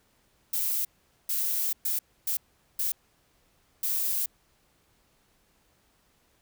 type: noise bursts at uneven times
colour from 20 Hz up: violet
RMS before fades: -28 dBFS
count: 6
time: 0.53-0.85 / 1.29-1.73 / 1.85-1.99 / 2.27-2.37 / 2.79-2.92 / 3.83-4.26 s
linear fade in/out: 5 ms
effects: pink hiss -67 dBFS RMS until 6.41 s